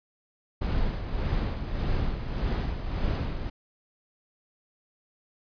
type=noise with tremolo; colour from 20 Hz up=brown; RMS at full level=-26 dBFS; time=0.61-3.5 s; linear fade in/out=10 ms; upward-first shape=sine; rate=1.7 Hz; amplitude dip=55%; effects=resampled to 11025 Hz